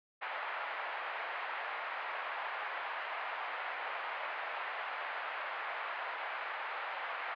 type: band-pass noise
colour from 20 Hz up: pink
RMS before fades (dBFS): -40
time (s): 0.21-7.35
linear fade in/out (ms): 20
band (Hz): 700 to 2400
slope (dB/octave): 24
effects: resampled to 11025 Hz